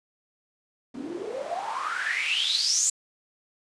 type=noise with band-pass filter sweep; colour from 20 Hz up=white; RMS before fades=-28 dBFS; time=0.94-2.9 s; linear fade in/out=5 ms; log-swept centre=240 to 7500 Hz; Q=9.2; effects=resampled to 22050 Hz